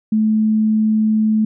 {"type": "tone", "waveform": "sine", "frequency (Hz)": 216.9, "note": "A3", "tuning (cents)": -25, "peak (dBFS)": -12, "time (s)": [0.12, 1.45], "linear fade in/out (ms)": 5, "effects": []}